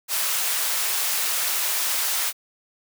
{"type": "high-pass noise", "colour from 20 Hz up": "white", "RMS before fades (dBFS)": -24, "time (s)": [0.08, 2.33], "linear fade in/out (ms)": 50, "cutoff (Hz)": 700, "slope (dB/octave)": 12, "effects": []}